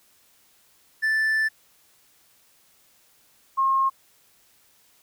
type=tone pair in turn; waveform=triangle / sine; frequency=1760 / 1074.2 Hz; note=A6 / C6; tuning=0 / +45 cents; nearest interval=major sixth; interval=855 cents; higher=first; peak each=-18 dBFS; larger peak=neither; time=1.02-1.49 / 3.57-3.9 s; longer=first; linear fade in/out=20 ms; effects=white hiss -60 dBFS RMS until 5.02 s